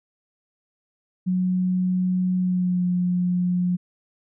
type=tone with pitch glide; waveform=sine; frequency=183.2 to 179.02 Hz; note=F#3 to F3; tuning=-17 to +43 cents; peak=-19 dBFS; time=1.26-3.77 s; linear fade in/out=20 ms; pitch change=-40 cents; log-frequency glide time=2.38-2.85 s; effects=none